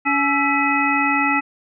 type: harmonic tone with a mistuned harmonic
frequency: 282.7 Hz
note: C#4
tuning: 34 cents sharp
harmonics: 1 / 3 / 5 / 7 / 9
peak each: -22 / -22 / -22 / -22 / -22 dBFS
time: 0.05-1.41 s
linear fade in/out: 20 ms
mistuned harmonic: 5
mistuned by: -110 cents
effects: none